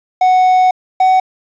triangle tone pair in turn, 740 / 749.9 Hz, F#5 / F#5, 0 / +23 cents, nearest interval unison, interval 23 cents, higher second, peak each -5 dBFS, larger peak neither, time 0.21-0.71 / 1-1.2 s, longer first, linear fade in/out 5 ms, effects resampled to 16000 Hz + 7-bit

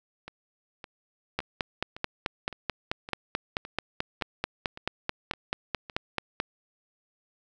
two click trains, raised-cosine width 0.3 ms, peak -11 / -24 dBFS, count 24 / 11, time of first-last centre 1.39-6.401 / 0.28-5.898 s, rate 4.59 / 1.78 Hz, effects none

